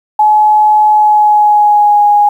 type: tone with pitch glide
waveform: sine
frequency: 850 to 827.2 Hz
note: G#5 to G#5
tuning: +40 to -7 cents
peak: -4 dBFS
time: 0.19-2.29 s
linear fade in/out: 5 ms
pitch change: -47 cents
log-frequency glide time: 0.91-2.04 s
effects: 7-bit